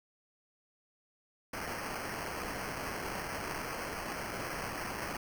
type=noise with sample-and-hold; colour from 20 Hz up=violet; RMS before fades=-39 dBFS; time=1.53-5.17 s; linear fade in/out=5 ms; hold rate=3675 Hz; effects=none